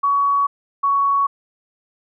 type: tone pair in turn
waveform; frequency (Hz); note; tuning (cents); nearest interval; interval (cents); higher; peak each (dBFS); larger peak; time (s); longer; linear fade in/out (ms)
sine; 1125 / 1117.2; C#6 / C#6; +25 / +13; unison; 12; first; -14; neither; 0.03-0.47 / 0.83-1.27; neither; 10
effects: none